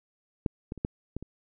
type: clicks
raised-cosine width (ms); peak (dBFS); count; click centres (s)
3; -13 / -21 / -29 / -14 / -20 / -27; 6; 0.462 / 0.721 / 0.777 / 0.849 / 1.166 / 1.226
effects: none